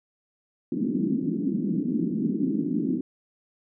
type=band-pass noise; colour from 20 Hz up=white; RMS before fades=-26 dBFS; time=0.72-3.01 s; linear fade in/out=5 ms; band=170 to 320 Hz; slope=48 dB/octave; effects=none